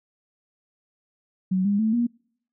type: tone with pitch steps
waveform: sine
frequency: 186.7 / 202.4 / 219.5 / 238 Hz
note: F#3 / G#3 / A3 / A#3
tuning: +16 / -44 / -4 / +36 cents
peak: -19 dBFS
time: 1.51-2.07 s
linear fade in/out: 10 ms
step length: 140 ms
effects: noise-tail reverb RT60 0.6 s tail -25 dB re dry